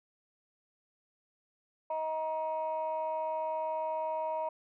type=tone pair together; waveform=sine; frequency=631 / 945.4 Hz; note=D#5 / A#5; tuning=+24 / +24 cents; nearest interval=perfect fifth; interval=700 cents; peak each=-33 / -33 dBFS; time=1.9-4.49 s; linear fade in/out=5 ms; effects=tanh soft clip ceiling -26 dBFS